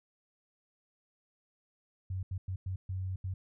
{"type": "tone bursts at uneven times", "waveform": "sine", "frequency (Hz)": 93.7, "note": "F#2", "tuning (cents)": 22, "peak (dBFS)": -33, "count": 6, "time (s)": [[2.1, 2.23], [2.31, 2.38], [2.48, 2.56], [2.66, 2.76], [2.89, 3.16], [3.24, 3.34]], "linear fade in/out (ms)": 5, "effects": []}